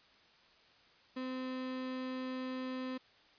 35% pulse tone, 257.5 Hz, C4, 28 cents flat, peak -36 dBFS, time 1.16-2.98 s, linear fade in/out 10 ms, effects white hiss -64 dBFS RMS until 3.38 s + resampled to 11025 Hz

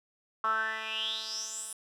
10% pulse tone with band-pass filter sweep, 220 Hz, A3, in tune, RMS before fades -34 dBFS, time 0.44-1.73 s, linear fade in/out 2 ms, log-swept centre 1200 to 9700 Hz, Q 8.4, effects none

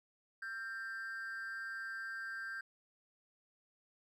triangle tone with amplitude modulation, 1580 Hz, G6, 13 cents sharp, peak -35 dBFS, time 0.42-2.61 s, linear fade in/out 5 ms, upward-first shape sine, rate 221 Hz, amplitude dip 75%, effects tanh soft clip ceiling -31 dBFS

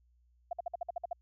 sine tone bursts, 694 Hz, F5, 11 cents flat, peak -32 dBFS, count 9, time 0.51-1.131 s, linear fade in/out 5 ms, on 21 ms, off 54 ms, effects added 60 Hz sine -65 dBFS peak until 1.21 s

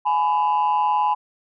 sine tone pair together, 840 / 999 Hz, G#5 / B5, +19 / +20 cents, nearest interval minor third, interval 301 cents, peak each -18 dBFS, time 0.05-1.15 s, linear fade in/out 20 ms, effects tanh soft clip ceiling -13 dBFS

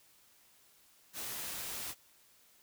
white noise, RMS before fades -41 dBFS, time 1.13-1.95 s, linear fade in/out 50 ms, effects white hiss -65 dBFS RMS until 2.62 s

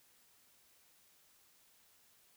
silence, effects white hiss -68 dBFS RMS until 2.36 s

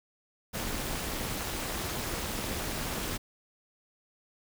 pink noise with amplitude modulation, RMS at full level -31 dBFS, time 0.53-3.18 s, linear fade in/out 20 ms, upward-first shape sine, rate 276 Hz, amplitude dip 75%, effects none

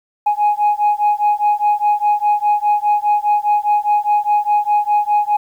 sine beating tone pair, 830.6 / 835.5 Hz, G#5 / G#5, 0 / +10 cents, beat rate 4.9 Hz, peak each -14 dBFS, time 0.26-5.37 s, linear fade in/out 10 ms, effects tanh soft clip ceiling -8 dBFS + 8-bit

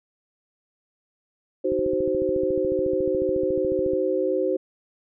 sine chord, C diminished, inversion first, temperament just, 314 / 376.7 / 523.3 Hz, Eb4 / Gb4 / C5, +16 / +31 / 0 cents, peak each -28 / -24 / -24 dBFS, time 1.64-4.57 s, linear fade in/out 10 ms
click train, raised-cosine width 3 ms, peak -22 dBFS, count 32, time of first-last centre 1.72-3.934 s, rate 14 Hz
effects none

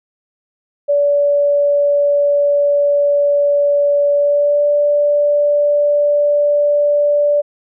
sine tone with pitch glide, 575 to 583.7 Hz, D5 to D5, -37 to -11 cents, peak -10 dBFS, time 0.88-7.42 s, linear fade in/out 20 ms, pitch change +26 cents, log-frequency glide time 4.13-4.65 s, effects none

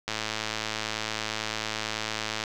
click train, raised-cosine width 0.2 ms, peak -12 dBFS, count 258, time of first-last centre 0.08-2.438 s, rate 109 Hz, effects none

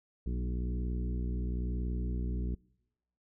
harmonic tone with a mistuned harmonic, 61 Hz, B1, 21 cents flat, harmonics 1 / 2 / 3 / 4 / 5 / 6 / 7, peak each -32 / -42 / -40 / -45 / -47 / -49 / -52 dBFS, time 0.26-2.55 s, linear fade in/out 5 ms, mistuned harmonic 4, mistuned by -22 cents, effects noise-tail reverb RT60 0.9 s tail -25 dB re dry

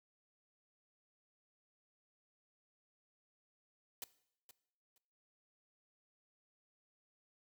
white noise with echo, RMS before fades -44 dBFS, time 4.02-4.04 s, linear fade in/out 2 ms, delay 470 ms, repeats 2, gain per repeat -14 dB, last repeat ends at 4.98 s, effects noise-tail reverb RT60 0.7 s tail -18 dB re dry

